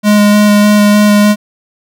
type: tone with vibrato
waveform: square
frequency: 207.7 Hz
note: G#3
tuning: in tune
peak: -5 dBFS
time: 0.03-1.36 s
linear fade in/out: 50 ms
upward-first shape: square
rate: 3.3 Hz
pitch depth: 9 cents each way
effects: none